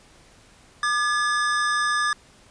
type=tone pair together; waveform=square; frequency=1202.1 / 1700 Hz; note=D6 / G#6; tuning=+40 / +40 cents; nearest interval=tritone; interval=600 cents; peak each=-24 dBFS; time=0.83-2.13 s; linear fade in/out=2 ms; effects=pink hiss -53 dBFS RMS until 2.5 s + resampled to 22050 Hz